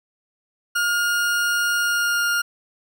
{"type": "tone with pitch glide", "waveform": "40% pulse", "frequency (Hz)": [1421, 1412], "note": ["F6", "F6"], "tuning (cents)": [30, 19], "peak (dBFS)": -18, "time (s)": [0.75, 2.42], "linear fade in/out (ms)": 10, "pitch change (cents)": -11, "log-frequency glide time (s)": [1.79, 2.23], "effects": []}